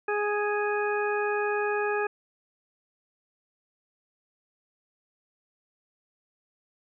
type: harmonic tone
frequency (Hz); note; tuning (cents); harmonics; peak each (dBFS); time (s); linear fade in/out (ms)
415.3; G#4; 0; 1 / 2 / 3 / 4 / 6; -27 / -32 / -35 / -32 / -37; 0.08-2.07; 5
effects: none